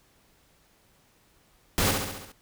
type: noise with echo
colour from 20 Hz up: pink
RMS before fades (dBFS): -24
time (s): 1.78-1.91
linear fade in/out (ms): 0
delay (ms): 68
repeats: 6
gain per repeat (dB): -4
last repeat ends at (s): 2.318
effects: pink hiss -63 dBFS RMS until 2.41 s